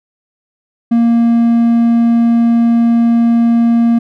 triangle tone, 233.1 Hz, A#3, in tune, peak -5 dBFS, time 0.91-3.99 s, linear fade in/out 10 ms, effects none

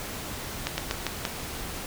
slowing click train, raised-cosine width 0.2 ms, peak -9 dBFS, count 5, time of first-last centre 0.67-1.252 s, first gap 110 ms, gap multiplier 1.19, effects pink hiss -36 dBFS RMS until 1.86 s

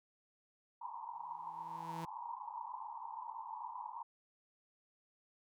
white band-pass noise, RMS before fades -46 dBFS, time 0.81-4.03 s, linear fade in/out 10 ms, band 870 to 1000 Hz, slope 96 dB/octave
sawtooth tone with exponential growth, 164.81 Hz, E3, in tune, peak -38 dBFS, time 1.13-2.05 s, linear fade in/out 2 ms, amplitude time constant 200 ms
effects none

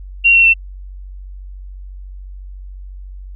sine tone with pitch steps, 2752 / 2722 / 2692 Hz, F7 / F7 / E7, -26 / -45 / +36 cents, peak -6 dBFS, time 0.24-0.54 s, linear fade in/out 20 ms, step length 100 ms, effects added 47 Hz sine -29 dBFS peak until 3.35 s

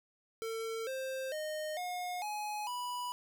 square tone with pitch steps, 450.6 / 526.7 / 615.5 / 719.4 / 840.8 / 982.8 Hz, A4 / C5 / D#5 / F#5 / G#5 / B5, +41 / +11 / -19 / -49 / +21 / -9 cents, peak -37 dBFS, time 0.42-3.12 s, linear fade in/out 0 ms, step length 450 ms, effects none

